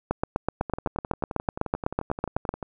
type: two click trains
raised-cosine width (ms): 1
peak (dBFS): -9 / -18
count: 20 / 24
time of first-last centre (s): 0.11-2.491 / 0.61-2.628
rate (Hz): 7.98 / 11.4
effects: none